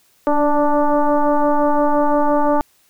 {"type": "tone with frequency modulation", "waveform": "sine", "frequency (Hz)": 295.9, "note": "D4", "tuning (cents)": 13, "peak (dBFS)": -12, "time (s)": [0.27, 2.61], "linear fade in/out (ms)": 0, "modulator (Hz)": 293, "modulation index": 2.6, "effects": ["white hiss -57 dBFS RMS until 2.89 s"]}